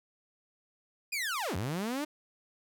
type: linear two-way sweep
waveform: sawtooth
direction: down then up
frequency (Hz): 2500 to 82.41 to 309.2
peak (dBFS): -28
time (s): 1.12-2.05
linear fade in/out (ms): 10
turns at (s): 1.56
effects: none